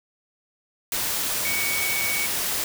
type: tone in noise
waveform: sine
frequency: 2244 Hz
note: C#7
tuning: 21 cents sharp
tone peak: -26 dBFS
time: 1.45-2.26 s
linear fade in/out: 2 ms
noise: white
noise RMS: -26 dBFS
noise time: 0.92-2.64 s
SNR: -3 dB
effects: none